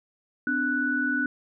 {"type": "tone cluster", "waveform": "sine", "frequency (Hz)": [254.7, 294.2, 1483], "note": ["C4", "D4", "F#6"], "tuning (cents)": [-46, 3, 4], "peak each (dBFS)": [-29, -30, -25], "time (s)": [0.47, 1.26], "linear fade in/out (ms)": 2, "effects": []}